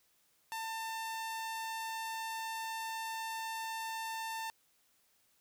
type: tone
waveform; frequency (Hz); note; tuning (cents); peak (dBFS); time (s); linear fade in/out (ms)
sawtooth; 896; A5; +31; -34; 0.52-4.5; 0
effects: white hiss -72 dBFS RMS until 5.4 s